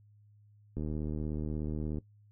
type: click train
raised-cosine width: 3 ms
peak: -24 dBFS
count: 94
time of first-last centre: 0.77-1.984 s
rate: 76.6 Hz
effects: noise-tail reverb RT60 0.1 s tail -17 dB re dry + added 104 Hz sine -58 dBFS peak until 2.31 s